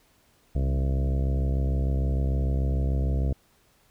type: harmonic tone with a mistuned harmonic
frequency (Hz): 66.7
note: C2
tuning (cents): +34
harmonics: 1 / 2 / 3 / 4 / 5 / 6 / 7 / 8 / 9 / 10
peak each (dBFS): -23 / -29 / -37 / -38 / -42 / -44 / -42 / -44 / -48 / -44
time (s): 0.55-3.33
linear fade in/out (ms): 5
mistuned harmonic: 2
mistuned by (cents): +38
effects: pink hiss -63 dBFS RMS until 3.9 s